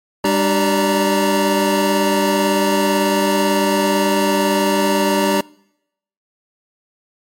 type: tone cluster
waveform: square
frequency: 200 / 298.6 / 387.4 / 582 / 934 Hz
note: G3 / D4 / G4 / D5 / A#5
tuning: +35 / +29 / -20 / -16 / +3 cents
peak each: -21 dBFS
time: 0.24-5.41 s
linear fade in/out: 5 ms
effects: noise-tail reverb RT60 0.8 s tail -25 dB re dry + MP3 64 kbps